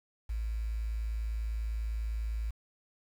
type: tone with quantisation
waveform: sine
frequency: 55 Hz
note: A1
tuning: in tune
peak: -31 dBFS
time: 0.29-2.51 s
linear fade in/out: 10 ms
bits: 9
effects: none